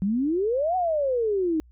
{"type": "exponential two-way sweep", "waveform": "sine", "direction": "up then down", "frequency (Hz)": [185, 754, 305.5], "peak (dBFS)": -21, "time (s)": [0.02, 1.6], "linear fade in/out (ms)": 0, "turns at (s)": 0.76, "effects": ["added 60 Hz sine -50 dBFS peak until 1.71 s"]}